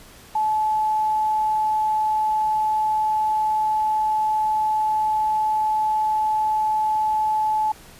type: tone with quantisation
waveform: sine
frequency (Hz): 862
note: A5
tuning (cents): -36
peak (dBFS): -18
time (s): 0.35-7.72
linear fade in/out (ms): 5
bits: 8
effects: pink hiss -46 dBFS RMS until 7.99 s + resampled to 32000 Hz